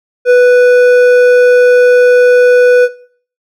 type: tone with hard clipping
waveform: sine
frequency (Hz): 493.9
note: B4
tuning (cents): 0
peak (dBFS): -4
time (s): 0.25-2.89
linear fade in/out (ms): 50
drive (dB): 8
effects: noise-tail reverb RT60 0.5 s tail -18 dB re dry